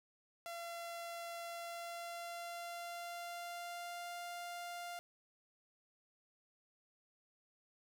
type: tone with pitch glide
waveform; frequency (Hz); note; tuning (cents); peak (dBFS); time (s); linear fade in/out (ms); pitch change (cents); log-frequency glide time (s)
sawtooth; 682 to 698.3; F5 to F5; -41 to 0; -40; 0.46-4.99; 0; +41; 1.41-4.14
effects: none